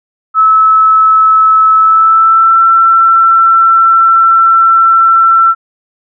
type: tone with pitch glide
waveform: sine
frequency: 1300 to 1343.5 Hz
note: E6 to E6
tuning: -24 to +33 cents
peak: -3 dBFS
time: 0.34-5.55 s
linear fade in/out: 50 ms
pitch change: +57 cents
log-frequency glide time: 1.75-2.61 s
effects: none